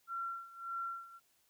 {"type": "tone with tremolo", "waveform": "sine", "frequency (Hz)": 1364, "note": "F6", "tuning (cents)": -41, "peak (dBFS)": -36, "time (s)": [0.07, 1.2], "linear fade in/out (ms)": 50, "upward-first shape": "sine", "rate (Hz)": 1.7, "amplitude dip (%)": 85, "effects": ["white hiss -73 dBFS RMS until 1.49 s"]}